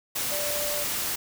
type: tone in noise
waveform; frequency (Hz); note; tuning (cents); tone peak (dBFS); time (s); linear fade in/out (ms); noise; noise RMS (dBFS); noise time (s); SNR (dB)
sine; 587.3; D5; 0; -32; 0.31-0.84; 10; white; -29; 0.15-1.16; -6
effects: none